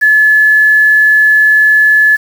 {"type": "tone with quantisation", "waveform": "sine", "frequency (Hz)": 1719, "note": "A6", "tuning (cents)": -41, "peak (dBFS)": -4, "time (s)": [0.01, 2.17], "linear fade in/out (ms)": 20, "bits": 5, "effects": []}